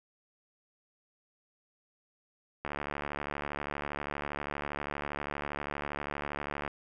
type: click train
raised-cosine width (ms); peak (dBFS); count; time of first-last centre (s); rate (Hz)
0.5; -20; 293; 2.65-6.678; 72.5
effects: none